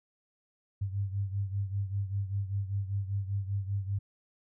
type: beating tone pair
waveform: sine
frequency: 98 / 103.1 Hz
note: G2 / G#2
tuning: 0 / -12 cents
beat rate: 5.1 Hz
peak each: -31 / -36 dBFS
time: 0.81-3.99 s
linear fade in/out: 10 ms
effects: none